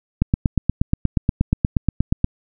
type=click train; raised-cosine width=5 ms; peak=-3 dBFS; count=18; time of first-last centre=0.22-2.244 s; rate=8.4 Hz; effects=none